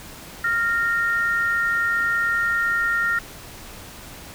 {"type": "tone pair together", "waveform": "sine", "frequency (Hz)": [1397, 1845], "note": ["F6", "A#6"], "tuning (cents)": [0, -18], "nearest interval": "perfect fourth", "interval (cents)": 482, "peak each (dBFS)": [-21, -22], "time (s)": [0.44, 3.19], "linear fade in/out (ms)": 5, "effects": ["pink hiss -40 dBFS RMS until 4.34 s"]}